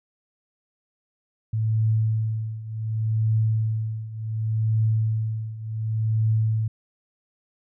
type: tone with tremolo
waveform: sine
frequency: 110.2 Hz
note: A2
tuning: 3 cents sharp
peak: -17 dBFS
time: 1.53-6.68 s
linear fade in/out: 5 ms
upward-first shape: triangle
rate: 0.68 Hz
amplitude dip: 85%
effects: none